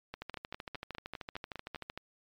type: two click trains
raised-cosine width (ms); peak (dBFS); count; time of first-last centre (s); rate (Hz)
0.3; -24 / -24; 9 / 24; 0.14-1.759 / 0.22-1.976; 4.94 / 13.1
effects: MP3 96 kbps